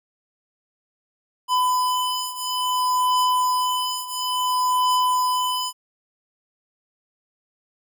square beating tone pair, 1004 / 1004.58 Hz, B5 / B5, +28 / +29 cents, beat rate 0.58 Hz, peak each -22 / -25 dBFS, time 1.48-5.73 s, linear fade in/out 50 ms, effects none

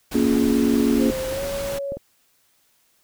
pink noise, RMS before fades -32 dBFS, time 0.11-1.79 s, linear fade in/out 10 ms
sine chord, Bb minor seventh, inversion none, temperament just, 233.1 / 279.7 / 349.6 / 419.5 Hz, Bb3 / Db4 / F4 / Ab4, 0 / +16 / +2 / +17 cents, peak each -19 / -20 / -25 / -25 dBFS, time 0.14-1.11 s, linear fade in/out 10 ms
clicks, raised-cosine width 2 ms, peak -20 dBFS, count 4, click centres 0.738 / 1.326 / 1.921 / 1.97 s
sine tone with pitch glide, 523.3 to 557.6 Hz, C5 to C#5, 0 to +10 cents, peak -25 dBFS, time 0.98-1.98 s, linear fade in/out 50 ms, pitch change +110 cents, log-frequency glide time 1.29-1.43 s
effects white hiss -63 dBFS RMS until 3.03 s

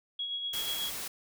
sine tone with tremolo, 3322 Hz, G#7, in tune, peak -31 dBFS, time 0.19-0.9 s, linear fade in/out 5 ms, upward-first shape sine, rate 8.2 Hz, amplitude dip 40%
white noise, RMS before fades -38 dBFS, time 0.53-1.08 s, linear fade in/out 5 ms
effects none

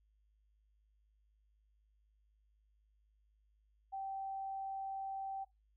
sine tone, 777 Hz, G5, 16 cents flat, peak -39 dBFS, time 3.92-5.45 s, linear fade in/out 20 ms, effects noise-tail reverb RT60 0.2 s tail -20 dB re dry + added 52 Hz sine -70 dBFS peak until 5.76 s

